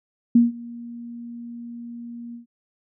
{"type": "tone with ADSR envelope", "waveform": "sine", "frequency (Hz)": 236.3, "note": "A#3", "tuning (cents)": 24, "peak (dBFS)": -9, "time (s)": [0.35, 2.46], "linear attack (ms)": 6, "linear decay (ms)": 160, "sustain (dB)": -24, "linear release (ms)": 120, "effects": []}